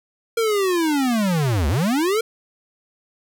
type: linear two-way sweep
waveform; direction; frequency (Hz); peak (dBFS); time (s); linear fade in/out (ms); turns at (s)
square; down then up; 466.2 to 67 to 466.2; -18; 0.37-2.21; 5; 1.68
effects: none